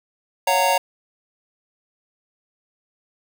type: chord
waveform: square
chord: Gb major seventh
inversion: second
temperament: just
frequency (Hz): 555 / 693.7 / 740 / 925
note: Db5 / F5 / Gb5 / Bb5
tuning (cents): +2 / -12 / 0 / -14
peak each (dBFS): -23 / -26 / -24 / -20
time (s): 0.47-0.78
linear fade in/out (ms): 5
effects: none